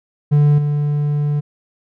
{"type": "tone with level steps", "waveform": "triangle", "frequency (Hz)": 146.83, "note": "D3", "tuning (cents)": 0, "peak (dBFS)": [-7, -13], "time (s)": [0.31, 1.41], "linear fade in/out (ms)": 20, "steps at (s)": 0.58, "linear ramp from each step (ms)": 5, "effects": []}